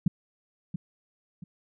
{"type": "tone with echo", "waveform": "sine", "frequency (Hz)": 172.7, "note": "F3", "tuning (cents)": -19, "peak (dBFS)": -17, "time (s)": [0.06, 0.08], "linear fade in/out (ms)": 5, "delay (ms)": 680, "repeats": 2, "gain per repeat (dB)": -10, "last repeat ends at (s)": 1.44, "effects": []}